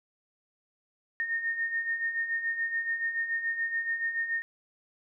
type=beating tone pair; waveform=sine; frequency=1830 / 1837 Hz; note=A#6 / A#6; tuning=-32 / -26 cents; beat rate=7 Hz; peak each=-36 / -29 dBFS; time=1.2-4.42 s; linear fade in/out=0 ms; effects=none